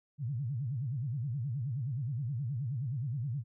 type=tone with vibrato; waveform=sine; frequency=128.8 Hz; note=C3; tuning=27 cents flat; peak=-32 dBFS; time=0.18-3.44 s; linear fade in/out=50 ms; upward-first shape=sine; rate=9.5 Hz; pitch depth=260 cents each way; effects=none